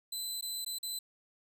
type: tone with dropouts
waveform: 20% pulse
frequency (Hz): 4027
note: B7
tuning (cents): +33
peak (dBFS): -30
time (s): 0.12-0.99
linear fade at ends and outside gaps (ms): 5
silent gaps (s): 0.411-0.424 / 0.648-0.662 / 0.786-0.829
effects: none